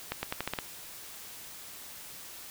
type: accelerating click train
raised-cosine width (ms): 0.3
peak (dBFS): -15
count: 7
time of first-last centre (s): 0.12-0.588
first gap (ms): 110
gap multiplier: 0.86
effects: white hiss -46 dBFS RMS until 2.5 s

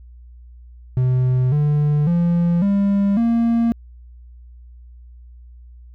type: tone with pitch steps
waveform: triangle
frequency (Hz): 127.3 / 147.93 / 171.9 / 199.76 / 232.1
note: C3 / D3 / F3 / G3 / A#3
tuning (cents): -47 / +13 / -27 / +33 / -7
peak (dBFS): -12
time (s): 0.97-3.72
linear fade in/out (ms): 0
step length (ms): 550
effects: added 60 Hz sine -39 dBFS peak until 5.94 s

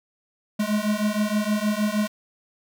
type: beating tone pair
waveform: square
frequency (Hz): 207.7 / 214.1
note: G#3 / A3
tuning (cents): 0 / -47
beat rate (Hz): 6.4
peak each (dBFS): -25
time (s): 0.59-2.08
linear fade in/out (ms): 10
effects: none

